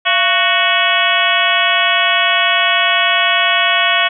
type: harmonic tone with a mistuned harmonic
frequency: 370 Hz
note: F#4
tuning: in tune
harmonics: 2 / 3 / 4 / 5 / 6 / 7 / 8 / 9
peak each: -19 / -19 / -19 / -19 / -19 / -19 / -19 / -19 dBFS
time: 0.05-4.09 s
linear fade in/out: 20 ms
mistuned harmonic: 2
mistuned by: -130 cents
effects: none